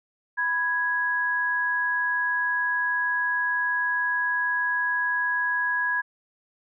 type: tone pair together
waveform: sine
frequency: 987.8 / 1661.3 Hz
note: B5 / G#6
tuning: 0 / 0 cents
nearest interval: major sixth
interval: 900 cents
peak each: -29 / -23 dBFS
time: 0.37-6.02 s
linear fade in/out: 20 ms
effects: none